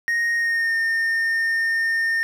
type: tone with pitch glide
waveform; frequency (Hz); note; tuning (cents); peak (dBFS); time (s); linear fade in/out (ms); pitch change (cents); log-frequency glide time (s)
triangle; 1864.7 to 1822.1; A#6 to A#6; 0 to -40; -17; 0.08-2.23; 0; -40; 0.36-0.76
effects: none